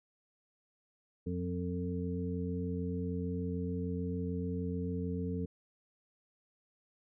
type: harmonic tone with a mistuned harmonic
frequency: 89.3 Hz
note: F2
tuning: 39 cents sharp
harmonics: 1 / 2 / 3 / 5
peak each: -38 / -37 / -40 / -41 dBFS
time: 1.26-5.46 s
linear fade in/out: 10 ms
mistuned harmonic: 3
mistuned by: -17 cents
effects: none